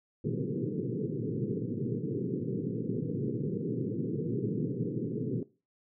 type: band-pass noise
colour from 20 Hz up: pink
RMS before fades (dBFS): -33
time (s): 0.24-5.43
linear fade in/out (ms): 2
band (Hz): 110 to 470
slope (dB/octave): 96
effects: noise-tail reverb RT60 0.3 s tail -18 dB re dry